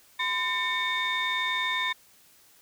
sine tone cluster, 1020 / 1802 / 2224 / 3641 Hz, C6 / A6 / C#7 / A#7, -44 / +41 / +5 / -41 cents, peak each -30 dBFS, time 0.19-1.93 s, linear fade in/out 10 ms, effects tanh soft clip ceiling -19 dBFS + white hiss -58 dBFS RMS until 2.61 s

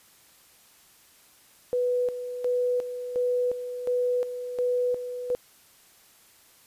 sine tone with tremolo, 493.9 Hz, B4, in tune, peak -22 dBFS, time 1.73-5.35 s, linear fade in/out 0 ms, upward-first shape square, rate 1.4 Hz, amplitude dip 65%, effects white hiss -57 dBFS RMS until 6.66 s + resampled to 32000 Hz

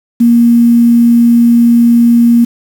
sine tone with quantisation, 235.3 Hz, A#3, 16 cents sharp, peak -3 dBFS, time 0.2-2.45 s, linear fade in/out 10 ms, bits 5, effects none

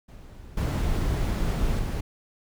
brown noise with level steps, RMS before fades -44 / -25 / -28 dBFS, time 0.08-2.01 s, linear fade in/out 10 ms, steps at 0.57 / 1.79 s, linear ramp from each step 5 ms, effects none

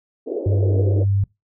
white band-pass noise, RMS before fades -26 dBFS, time 0.26-1.05 s, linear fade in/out 20 ms, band 300 to 530 Hz, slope 48 dB/octave
sine tone, 99 Hz, G2, 18 cents sharp, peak -15 dBFS, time 0.46-1.24 s, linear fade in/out 5 ms
effects noise-tail reverb RT60 0.2 s tail -23 dB re dry

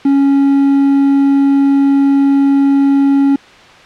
triangle tone with quantisation, 277.2 Hz, C#4, in tune, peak -5 dBFS, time 0.05-3.36 s, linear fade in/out 5 ms, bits 5, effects white hiss -38 dBFS RMS until 3.85 s + low-pass 3000 Hz 12 dB/octave

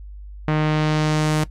sawtooth tone with low-pass filter sweep, 153.7 Hz, D#3, 21 cents flat, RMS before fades -19 dBFS, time 0.48-1.44 s, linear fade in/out 2 ms, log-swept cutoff 2200 to 11000 Hz, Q 0.95, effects noise-tail reverb RT60 0.1 s tail -17 dB re dry + added 50 Hz sine -34 dBFS peak until 1.5 s

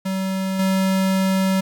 square tone with level steps, 190.5 Hz, G3, 49 cents flat, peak -22 / -17 dBFS, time 0.05-1.61 s, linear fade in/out 10 ms, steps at 0.59 s, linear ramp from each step 5 ms, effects 8-bit

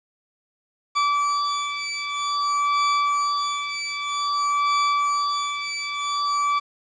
40% pulse beating tone pair, 1156 / 1156.52 Hz, D6 / D6, -28 / -27 cents, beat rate 0.52 Hz, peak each -23 dBFS, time 0.95-6.6 s, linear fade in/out 20 ms, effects resampled to 16000 Hz + 8-bit

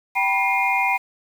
sine tone cluster, 778 / 971 / 2116 / 2439 Hz, G5 / B5 / C7 / D#7, -13 / -30 / +19 / -35 cents, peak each -23 dBFS, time 0.15-0.98 s, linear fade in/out 20 ms, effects 7-bit

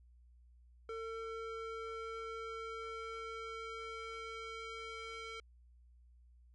square tone with band-pass filter sweep, 450.5 Hz, A4, 41 cents sharp, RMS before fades -45 dBFS, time 0.89-5.4 s, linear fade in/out 2 ms, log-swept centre 970 to 2300 Hz, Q 1.1, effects added 60 Hz sine -60 dBFS peak until 6.54 s + resampled to 22050 Hz

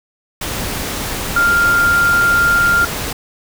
sine tone in noise, 1396.9 Hz, F6, in tune, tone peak -10 dBFS, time 1.36-2.85 s, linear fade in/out 5 ms, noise pink, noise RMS -22 dBFS, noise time 0.41-3.13 s, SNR +9 dB, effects none

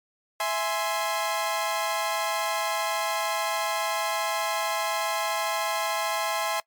sawtooth chord, E augmented, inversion none, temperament equal with one note detuned, 659.3 / 834.5 / 1046.5 Hz, E5 / G#5 / B#5, 0 / +8 / 0 cents, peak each -26 dBFS, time 0.4-6.6 s, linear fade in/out 2 ms, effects noise-tail reverb RT60 0.1 s tail -23 dB re dry + MP3 96 kbps

